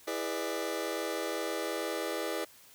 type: chord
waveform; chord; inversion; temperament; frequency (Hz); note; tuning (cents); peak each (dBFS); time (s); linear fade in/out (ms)
sawtooth; E dominant seventh; none; just; 329.6 / 412 / 494.4 / 593.3; E4 / G#4 / B4 / D5; 0 / -14 / +2 / +18; -34; 0.07-2.45; 10
effects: white hiss -57 dBFS RMS until 2.74 s